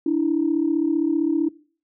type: tone pair together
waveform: sine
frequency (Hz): 292.9 / 328.3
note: D4 / E4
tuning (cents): -5 / -7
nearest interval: major second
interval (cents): 198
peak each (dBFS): -20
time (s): 0.06-1.49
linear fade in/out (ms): 5
effects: noise-tail reverb RT60 0.4 s tail -20 dB re dry + tanh soft clip ceiling -10 dBFS